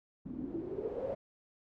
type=noise with low-pass filter sweep; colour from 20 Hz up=white; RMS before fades=-39 dBFS; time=0.25-1.15 s; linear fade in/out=10 ms; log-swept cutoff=240 to 580 Hz; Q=9.7; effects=none